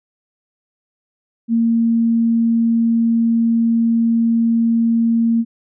sine tone, 230 Hz, A#3, 23 cents flat, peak -12 dBFS, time 1.48-5.45 s, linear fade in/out 50 ms, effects none

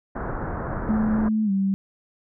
pink low-pass noise, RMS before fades -29 dBFS, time 0.15-1.29 s, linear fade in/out 10 ms, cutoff 1600 Hz, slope 48 dB/octave
sine tone with pitch glide, 217 to 194.44 Hz, A3 to G3, -24 to -14 cents, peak -19 dBFS, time 0.89-1.74 s, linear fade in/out 0 ms, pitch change -190 cents, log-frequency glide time 1.44-1.51 s
effects none

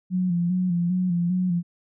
sine tone with vibrato, 177.9 Hz, F3, 32 cents sharp, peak -20 dBFS, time 0.1-1.63 s, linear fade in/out 50 ms, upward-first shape square, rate 2.5 Hz, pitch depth 49 cents each way, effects none

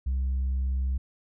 sine tone, 65.41 Hz, C2, in tune, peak -22 dBFS, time 0.06-0.98 s, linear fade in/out 10 ms, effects tanh soft clip ceiling -23 dBFS

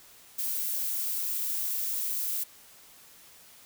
violet noise, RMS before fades -31 dBFS, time 0.38-2.44 s, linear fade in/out 10 ms, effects white hiss -54 dBFS RMS until 3.65 s

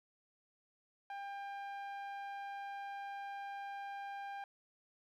sawtooth tone with low-pass filter, 798 Hz, G5, 31 cents sharp, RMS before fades -45 dBFS, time 1.1-4.44 s, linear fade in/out 2 ms, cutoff 1900 Hz, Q 0.68, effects 13-bit

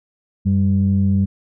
sine tone pair together, 93.57 / 196 Hz, F#2 / G3, +20 / 0 cents, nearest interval octave + minor second, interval 1280 cents, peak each -15 dBFS, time 0.45-1.26 s, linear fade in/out 20 ms, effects tanh soft clip ceiling -7 dBFS

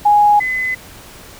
sine tone pair in turn, 829 / 2025 Hz, G#5 / B6, -3 / +43 cents, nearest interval octave + minor third, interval 1546 cents, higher second, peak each -7 / -16 dBFS, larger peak first, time 0.05-0.4 / 0.4-0.75 s, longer neither, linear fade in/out 10 ms, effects pink hiss -38 dBFS RMS until 1.39 s

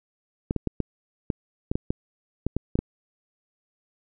clicks, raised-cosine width 3 ms, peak -11 dBFS, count 12, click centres 0.509 / 0.563 / 0.673 / 0.803 / 1.302 / 1.715 / 1.755 / 1.905 / 2.466 / 2.566 / 2.755 / 2.79 s, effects none

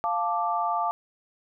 sine chord, D minor, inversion first, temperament equal, 698.5 / 880 / 1174.7 Hz, F5 / A5 / D6, 0 / 0 / 0 cents, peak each -28 dBFS, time 0.04-0.91 s, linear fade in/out 0 ms, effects none

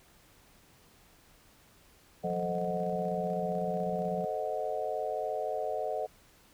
sine chord, A diminished seventh, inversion none, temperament equal with one note detuned, 440 / 523.3 / 622.3 / 736.2 Hz, A4 / C5 / Eb5 / Gb5, 0 / 0 / 0 / -9 cents, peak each -37 / -38 / -35 / -36 dBFS, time 2.23-6.07 s, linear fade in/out 20 ms
sine tone with tremolo, 178.1 Hz, F3, 34 cents sharp, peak -33 dBFS, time 2.24-4.25 s, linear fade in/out 5 ms, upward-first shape square, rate 16 Hz, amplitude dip 45%
effects pink hiss -61 dBFS RMS until 6.53 s

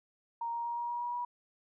sine tone with pitch steps, 932.3 / 938.2 / 944.2 / 950.2 / 956.3 / 962.4 / 968.5 Hz, A#5 / A#5 / A#5 / A#5 / A#5 / B5 / B5, 0 / +11 / +22 / +33 / +44 / -45 / -34 cents, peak -33 dBFS, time 0.41-1.25 s, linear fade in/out 5 ms, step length 120 ms, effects none

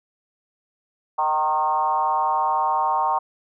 sine tone with frequency modulation, 925 Hz, A#5, 14 cents flat, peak -18 dBFS, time 1.18-3.19 s, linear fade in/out 10 ms, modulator 154 Hz, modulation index 1.3, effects none

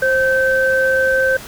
sine tone pair together, 527 / 1546.7 Hz, C5 / G6, +12 / -24 cents, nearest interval octave + perfect fifth, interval 1864 cents, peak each -15 dBFS, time 0.02-1.37 s, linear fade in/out 5 ms, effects pink hiss -34 dBFS RMS until 1.47 s

